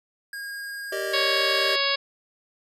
square tone with vibrato, 1629 Hz, G#6, 34 cents flat, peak -33 dBFS, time 0.33-1.74 s, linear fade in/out 2 ms, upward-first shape sine, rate 20 Hz, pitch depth 15 cents each way
square chord, Eb major seventh, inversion first, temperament just, 388.9 / 466.7 / 583.4 / 622.3 Hz, G4 / Bb4 / D5 / Eb5, -14 / +2 / -12 / 0 cents, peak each -32 / -38 / -37 / -32 dBFS, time 0.92-1.76 s, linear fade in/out 5 ms
harmonic tone, 556 Hz, C#5, 5 cents sharp, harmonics 1 / 2 / 3 / 4 / 5 / 6 / 7 / 8 / 9, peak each -30 / -30 / -30 / -30 / -30 / -30 / -30 / -30 / -30 dBFS, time 1.13-1.96 s, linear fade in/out 10 ms
effects resampled to 32000 Hz

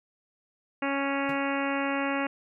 harmonic tone, 277.2 Hz, C#4, in tune, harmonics 1 / 2 / 3 / 4 / 5 / 6 / 7 / 8 / 9 / 10, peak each -30 / -33 / -35 / -36 / -37 / -38 / -38 / -39 / -40 / -40 dBFS, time 0.82-2.27 s, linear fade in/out 5 ms
square tone with exponential decay, 148.3 Hz, D3, 17 cents sharp, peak -37 dBFS, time 1.29-1.41 s, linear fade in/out 2 ms, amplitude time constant 26 ms
effects none

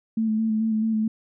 sine tone with vibrato, 220 Hz, A3, in tune, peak -20 dBFS, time 0.17-1.08 s, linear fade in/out 5 ms, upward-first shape square, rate 4.6 Hz, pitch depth 22 cents each way, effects none

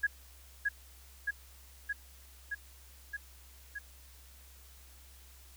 sine tone with echo, 1661.2 Hz, G#6, in tune, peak -25 dBFS, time 0.03-0.07 s, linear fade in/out 10 ms, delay 620 ms, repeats 6, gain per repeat -2 dB, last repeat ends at 3.79 s, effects added 65 Hz sine -55 dBFS peak until 5.56 s + white hiss -59 dBFS RMS until 5.56 s

